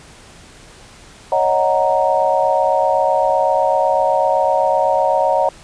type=chord; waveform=sine; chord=D# minor seventh; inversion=third; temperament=equal; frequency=554.4 / 622.3 / 740 / 932.3 Hz; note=C#5 / D#5 / F#5 / A#5; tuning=0 / 0 / 0 / 0 cents; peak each=-18 dBFS; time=1.32-5.49 s; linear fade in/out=2 ms; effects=pink hiss -42 dBFS RMS until 5.63 s + resampled to 22050 Hz